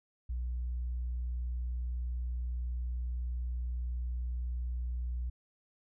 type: tone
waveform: sine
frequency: 60.8 Hz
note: B1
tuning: 26 cents flat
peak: -31 dBFS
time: 0.29-5.3 s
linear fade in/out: 10 ms
effects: tanh soft clip ceiling -30 dBFS